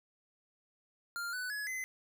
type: tone with pitch steps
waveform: square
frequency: 1398 / 1495 / 1689 / 2041 Hz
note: F6 / F#6 / G#6 / C7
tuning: +1 / +17 / +29 / -44 cents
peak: -37 dBFS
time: 1.16-1.84 s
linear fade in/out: 0 ms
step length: 170 ms
effects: none